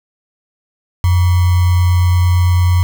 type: tone with sample-and-hold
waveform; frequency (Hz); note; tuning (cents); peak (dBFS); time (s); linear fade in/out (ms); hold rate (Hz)
sine; 89.1; F2; +35; -8; 1.04-2.83; 0; 1050
effects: none